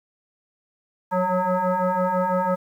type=tone with frequency modulation; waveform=sine; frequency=180 Hz; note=F#3; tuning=47 cents flat; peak=-19 dBFS; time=1.11-2.56 s; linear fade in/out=20 ms; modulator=366 Hz; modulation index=2.9; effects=9-bit